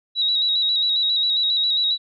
sine tone with vibrato, 3856 Hz, B7, 42 cents flat, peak -17 dBFS, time 0.15-1.98 s, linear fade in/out 50 ms, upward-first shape square, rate 7.4 Hz, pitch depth 31 cents each way, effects none

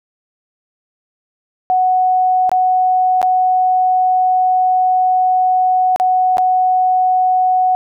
sine tone with dropouts, 740 Hz, F#5, in tune, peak -10 dBFS, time 1.7-7.75 s, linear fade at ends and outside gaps 0 ms, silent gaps 2.494-2.516 / 3.216-3.228 / 5.961-5.999 / 6.371-6.382 s, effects none

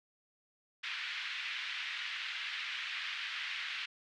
pink band-pass noise, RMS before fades -40 dBFS, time 0.83-3.86 s, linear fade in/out 10 ms, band 1700 to 3600 Hz, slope 24 dB/octave, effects none

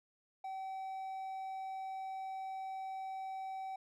triangle tone, 766 Hz, G5, 40 cents flat, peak -38 dBFS, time 0.44-3.76 s, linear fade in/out 5 ms, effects none

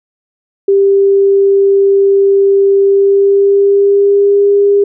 sine tone with pitch glide, 394.8 to 403.1 Hz, G4 to G4, +12 to +48 cents, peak -5 dBFS, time 0.68-4.84 s, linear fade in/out 5 ms, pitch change +36 cents, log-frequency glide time 2.82-4.45 s, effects none

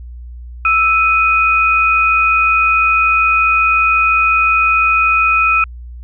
sine tone pair together, 1318.5 / 2493 Hz, E6 / D#7, 0 / +3 cents, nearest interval major seventh, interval 1103 cents, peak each -12 dBFS, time 0.65-5.64 s, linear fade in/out 2 ms, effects added 60 Hz sine -28 dBFS peak until 6.03 s

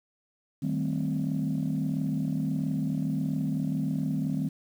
sine chord, A half-diminished seventh, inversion second, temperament equal with one note detuned, 155.56 / 194.19 / 220 / 261.6 Hz, Eb3 / G3 / A3 / C4, 0 / -16 / 0 / 0 cents, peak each -29 / -32 / -33 / -30 dBFS, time 0.62-4.49 s, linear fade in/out 10 ms, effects tanh soft clip ceiling -20 dBFS + 9-bit

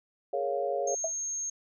sine chord, Bb minor seventh, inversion third, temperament equal, 415.3 / 466.2 / 554.4 / 698.5 Hz, Ab4 / Bb4 / Db5 / F5, 0 / 0 / 0 / 0 cents, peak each -34 / -36 / -31 / -33 dBFS, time 0.33-0.95 s, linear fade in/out 5 ms
sine tone, 6450 Hz, G8, 48 cents sharp, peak -31 dBFS, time 0.87-1.5 s, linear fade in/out 5 ms
sine tone with exponential decay, 647 Hz, E5, 32 cents flat, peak -24 dBFS, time 1.04-1.13 s, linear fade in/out 5 ms, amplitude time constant 18 ms
effects none

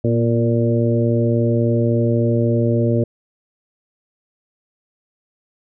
harmonic tone with a mistuned harmonic, 116.54 Hz, A#2, in tune, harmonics 1 / 2 / 3 / 4 / 5, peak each -17 / -20 / -22 / -23 / -24 dBFS, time 0.04-3.04 s, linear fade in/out 5 ms, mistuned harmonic 2, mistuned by +28 cents, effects none

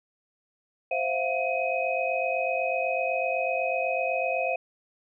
sine tone cluster, 523 / 662 / 710 / 2518 Hz, C5 / E5 / F5 / D#7, -1 / +7 / +28 / +20 cents, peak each -30 dBFS, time 0.91-4.56 s, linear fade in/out 5 ms, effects none

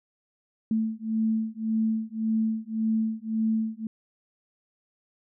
sine beating tone pair, 220.3 / 222.1 Hz, A3 / A3, +2 / +16 cents, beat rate 1.8 Hz, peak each -27 dBFS, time 0.71-3.87 s, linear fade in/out 2 ms, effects none

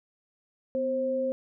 sine tone pair together, 252.1 / 529 Hz, B3 / C5, +36 / +19 cents, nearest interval octave + minor second, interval 1283 cents, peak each -33 / -26 dBFS, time 0.75-1.32 s, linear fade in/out 0 ms, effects none

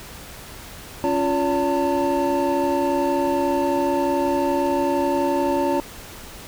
triangle tone cluster, 277.6 / 348.9 / 570 / 898 Hz, C#4 / F4 / C#5 / A5, +3 / -2 / +48 / +35 cents, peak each -22 dBFS, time 1.04-5.8 s, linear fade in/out 0 ms, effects pink hiss -39 dBFS RMS until 6.47 s

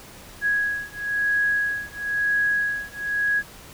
sine beating tone pair, 1661.2 / 1662.2 Hz, G#6 / G#6, 0 / +1 cents, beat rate 1 Hz, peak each -24 dBFS, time 0.41-3.43 s, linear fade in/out 50 ms, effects pink hiss -44 dBFS RMS until 3.73 s

